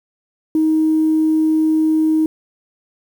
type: tone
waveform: sine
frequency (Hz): 314.5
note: D#4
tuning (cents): +19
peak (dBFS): -11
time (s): 0.55-2.26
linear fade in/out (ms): 2
effects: tanh soft clip ceiling -7 dBFS + 7-bit